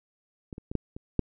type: clicks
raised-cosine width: 3 ms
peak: -25 / -26 / -22 / -13 / -26 / -10 dBFS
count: 6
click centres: 0.528 / 0.581 / 0.715 / 0.753 / 0.965 / 1.193 s
effects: none